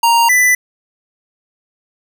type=tone pair in turn; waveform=square; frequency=932.3 / 1990.4 Hz; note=A#5 / B6; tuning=0 / +13 cents; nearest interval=octave + minor second; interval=1313 cents; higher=second; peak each=-9 dBFS; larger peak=neither; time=0.03-0.29 / 0.29-0.55 s; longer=neither; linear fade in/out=5 ms; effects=none